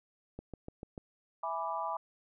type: click train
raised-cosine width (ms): 2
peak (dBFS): -29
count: 5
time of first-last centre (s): 0.39-0.978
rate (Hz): 6.8
type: chord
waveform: sine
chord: E dominant seventh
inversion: none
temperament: equal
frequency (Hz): 659.3 / 830.6 / 987.8 / 1174.7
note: E5 / G#5 / B5 / D6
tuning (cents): 0 / 0 / 0 / 0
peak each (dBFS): -40 / -39 / -37 / -39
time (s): 1.43-1.97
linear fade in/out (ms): 5
effects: none